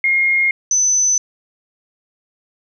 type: tone pair in turn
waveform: sine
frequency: 2139 / 6050 Hz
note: C7 / F#8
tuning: +38 / +38 cents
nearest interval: octave + tritone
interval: 1800 cents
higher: second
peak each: -12 dBFS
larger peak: neither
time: 0.04-0.51 / 0.71-1.18 s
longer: neither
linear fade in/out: 2 ms
effects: none

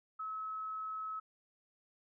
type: tone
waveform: sine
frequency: 1290 Hz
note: E6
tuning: 38 cents flat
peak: -38 dBFS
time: 0.19-1.2 s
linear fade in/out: 10 ms
effects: none

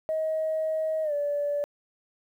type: tone with pitch glide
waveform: sine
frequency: 632 to 579.5 Hz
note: D#5 to D5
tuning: +27 to -23 cents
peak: -24 dBFS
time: 0.09-1.64 s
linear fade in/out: 0 ms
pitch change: -150 cents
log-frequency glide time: 1.03-1.13 s
effects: tanh soft clip ceiling -20 dBFS + 10-bit

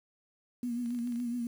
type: tone with vibrato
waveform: sine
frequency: 240 Hz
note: B3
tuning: 49 cents flat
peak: -31 dBFS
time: 0.63-1.47 s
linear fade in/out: 2 ms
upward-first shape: triangle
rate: 7.2 Hz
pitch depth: 59 cents each way
type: clicks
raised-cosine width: 0.2 ms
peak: -38 dBFS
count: 8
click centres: 0.86 / 0.906 / 0.948 / 0.989 / 1.074 / 1.123 / 1.159 / 1.201 s
effects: 9-bit

